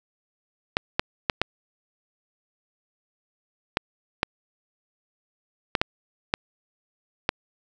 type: clicks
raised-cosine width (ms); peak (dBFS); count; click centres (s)
0.3; -4; 10; 0.769 / 0.995 / 1.298 / 1.416 / 3.771 / 4.231 / 5.752 / 5.815 / 6.339 / 7.291
effects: none